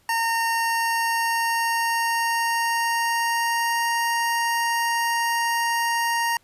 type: tone with pitch glide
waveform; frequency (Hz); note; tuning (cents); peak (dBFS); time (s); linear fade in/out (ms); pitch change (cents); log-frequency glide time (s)
25% pulse; 917 to 932; A#5 to A#5; -29 to -1; -17; 0.09-6.37; 2; +28; 0.42-3.88
effects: pink hiss -61 dBFS RMS until 6.43 s + resampled to 32000 Hz